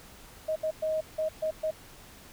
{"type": "tone bursts at uneven times", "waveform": "sine", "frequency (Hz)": 628, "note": "D#5", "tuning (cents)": 16, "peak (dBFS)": -26, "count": 6, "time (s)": [[0.48, 0.56], [0.63, 0.71], [0.82, 1.01], [1.18, 1.29], [1.42, 1.51], [1.63, 1.71]], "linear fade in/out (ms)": 10, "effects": ["pink hiss -51 dBFS RMS until 2.32 s"]}